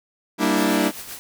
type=chord; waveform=sawtooth; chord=E half-diminished seventh; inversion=first; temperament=equal with one note detuned; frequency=196 / 233.1 / 293.7 / 326.4 Hz; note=G3 / Bb3 / D4 / E4; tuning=0 / 0 / 0 / -17 cents; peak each=-20 / -20 / -18 / -19 dBFS; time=0.38-0.92 s; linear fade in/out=50 ms
type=noise with tremolo; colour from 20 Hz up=white; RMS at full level=-34 dBFS; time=0.57-1.19 s; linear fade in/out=0 ms; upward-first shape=sine; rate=7.7 Hz; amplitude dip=50%
effects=none